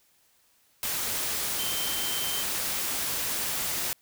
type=tone in noise; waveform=sine; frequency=3118 Hz; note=G7; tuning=10 cents flat; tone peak=-34 dBFS; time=1.59-2.43 s; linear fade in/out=0 ms; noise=white; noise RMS=-30 dBFS; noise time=0.83-3.93 s; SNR=-7 dB; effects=white hiss -65 dBFS RMS until 4.01 s